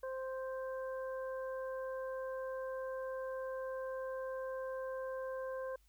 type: harmonic tone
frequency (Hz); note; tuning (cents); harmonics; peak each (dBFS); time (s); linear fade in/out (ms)
523.3; C5; 0; 1 / 2 / 3; -39 / -48 / -51; 0.03-5.76; 5
effects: added 50 Hz sine -66 dBFS peak until 5.88 s + white hiss -75 dBFS RMS until 5.88 s